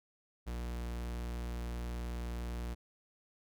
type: tone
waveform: 45% pulse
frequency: 59.3 Hz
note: A#1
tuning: 30 cents sharp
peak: -37 dBFS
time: 0.46-2.75 s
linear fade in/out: 20 ms
effects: none